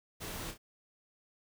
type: noise with echo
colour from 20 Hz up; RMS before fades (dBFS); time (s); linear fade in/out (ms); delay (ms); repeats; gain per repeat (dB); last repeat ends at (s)
pink; -42; 0.2-0.52; 20; 30; 2; -7; 0.58
effects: none